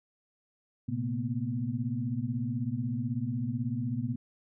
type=tone cluster; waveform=sine; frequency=115.2 / 131.3 / 226.4 / 244.7 Hz; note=A#2 / C3 / A3 / B3; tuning=-20 / +6 / +50 / -16 cents; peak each=-34 / -35 / -38 / -34 dBFS; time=0.88-4.16 s; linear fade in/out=10 ms; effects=none